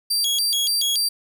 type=tone with vibrato; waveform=sawtooth; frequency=3951 Hz; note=B7; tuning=in tune; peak=-16 dBFS; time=0.1-1.09 s; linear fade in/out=10 ms; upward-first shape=square; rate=3.5 Hz; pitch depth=300 cents each way; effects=none